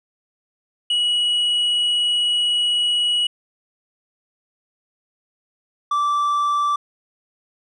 triangle tone pair in turn, 2919 / 1166.5 Hz, F#7 / D6, -24 / -12 cents, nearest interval octave + major third, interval 1588 cents, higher first, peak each -15 dBFS, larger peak neither, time 0.9-3.27 / 5.91-6.76 s, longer first, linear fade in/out 5 ms, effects resampled to 24000 Hz

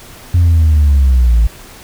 sine linear sweep, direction down, 88.7 to 53.8 Hz, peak -4 dBFS, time 0.34-1.47 s, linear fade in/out 5 ms, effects tanh soft clip ceiling -4 dBFS + pink hiss -36 dBFS RMS until 1.83 s

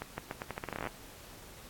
accelerating click train, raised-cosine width 0.5 ms, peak -21 dBFS, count 17, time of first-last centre 0.02-0.872 s, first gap 160 ms, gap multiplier 0.82, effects pink hiss -52 dBFS RMS until 1.69 s + AAC 64 kbps

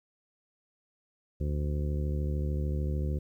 harmonic tone, 73.42 Hz, D2, in tune, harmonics 1 / 2 / 3 / 4 / 5 / 6 / 7, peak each -29 / -34 / -41 / -45 / -42 / -49 / -45 dBFS, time 1.4-3.19 s, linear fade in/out 10 ms, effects 11-bit

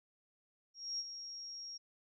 sine tone with ADSR envelope, 5588 Hz, F8, in tune, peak -35 dBFS, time 0.74-1.78 s, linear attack 250 ms, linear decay 41 ms, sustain -9 dB, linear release 15 ms, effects none

